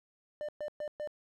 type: tone bursts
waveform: triangle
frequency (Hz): 598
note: D5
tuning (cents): +31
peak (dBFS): -33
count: 4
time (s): 0.41-1.074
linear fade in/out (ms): 0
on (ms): 76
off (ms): 120
effects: none